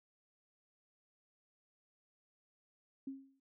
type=tone with exponential decay; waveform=sine; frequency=270.2 Hz; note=C#4; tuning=44 cents flat; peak=-38 dBFS; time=3.07-3.4 s; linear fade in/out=5 ms; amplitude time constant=71 ms; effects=none